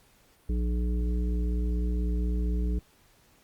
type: harmonic tone with a mistuned harmonic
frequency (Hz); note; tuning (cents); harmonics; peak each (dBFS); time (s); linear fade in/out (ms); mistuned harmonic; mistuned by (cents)
60.7; B1; -29; 1 / 3 / 5 / 7; -25 / -35 / -39 / -42; 0.49-2.79; 5; 1; -80
effects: pink hiss -62 dBFS RMS until 3.43 s + Opus 48 kbps